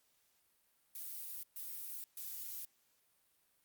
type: noise bursts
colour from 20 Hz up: violet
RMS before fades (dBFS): -45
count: 3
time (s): 0.95-2.65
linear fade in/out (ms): 2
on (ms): 480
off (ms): 130
effects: white hiss -75 dBFS RMS until 3.64 s + Opus 48 kbps